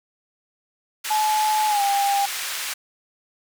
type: band-pass noise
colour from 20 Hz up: pink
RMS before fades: -29 dBFS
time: 1.04-2.74 s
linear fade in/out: 10 ms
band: 1600 to 16000 Hz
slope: 12 dB/octave
type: tone with pitch glide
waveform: sine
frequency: 857 to 799.6 Hz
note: A5 to G5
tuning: -46 to +34 cents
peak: -18 dBFS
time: 1.1-2.26 s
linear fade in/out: 10 ms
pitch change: -120 cents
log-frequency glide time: 1.67-1.82 s
effects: none